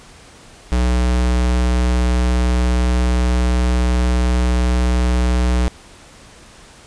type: tone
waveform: square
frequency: 61.4 Hz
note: B1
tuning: 9 cents flat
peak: -14 dBFS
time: 0.72-5.68 s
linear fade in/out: 0 ms
effects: pink hiss -43 dBFS RMS until 6.86 s + resampled to 22050 Hz